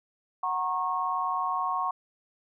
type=chord; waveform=sine; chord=F# major; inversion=none; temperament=equal with one note detuned; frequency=740 / 932.3 / 1091.6 Hz; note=F#5 / A#5 / C#6; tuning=0 / 0 / -27 cents; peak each=-32 / -33 / -28 dBFS; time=0.43-1.91 s; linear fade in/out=5 ms; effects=none